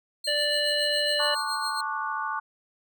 35% pulse tone with tremolo, 4202 Hz, C8, 7 cents sharp, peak -28 dBFS, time 0.24-1.81 s, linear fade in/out 5 ms, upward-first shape sine, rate 7.2 Hz, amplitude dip 65%
harmonic tone, 587.3 Hz, D5, in tune, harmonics 1 / 3 / 5 / 7, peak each -28 / -30 / -29 / -28 dBFS, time 0.27-1.35 s, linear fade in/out 10 ms
sine chord, D major seventh, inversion second, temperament just, 881 / 1101.2 / 1174.7 / 1468.3 Hz, A5 / C#6 / D6 / F#6, +2 / -12 / 0 / -14 cents, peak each -33 dBFS, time 1.19-2.4 s, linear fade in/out 10 ms
effects none

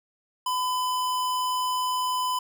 square tone, 1007 Hz, B5, 33 cents sharp, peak -25 dBFS, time 0.46-2.39 s, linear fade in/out 5 ms, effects none

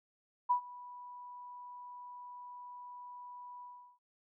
sine tone with ADSR envelope, 983 Hz, B5, 8 cents flat, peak -24 dBFS, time 0.49-3.99 s, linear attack 18 ms, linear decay 95 ms, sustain -22 dB, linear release 370 ms, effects none

